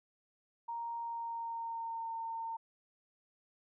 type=tone with pitch glide; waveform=sine; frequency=932.3 to 910.5 Hz; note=A#5 to A#5; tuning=0 to -41 cents; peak=-37 dBFS; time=0.68-2.57 s; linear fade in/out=10 ms; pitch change=-41 cents; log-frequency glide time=0.98-2.12 s; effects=none